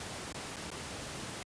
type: noise with dropouts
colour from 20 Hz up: pink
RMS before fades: -41 dBFS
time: 0-1.43 s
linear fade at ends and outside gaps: 2 ms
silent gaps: 0.326-0.344 / 0.561-0.566 / 0.704-0.714 s
effects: high-pass 80 Hz 12 dB/octave + resampled to 22050 Hz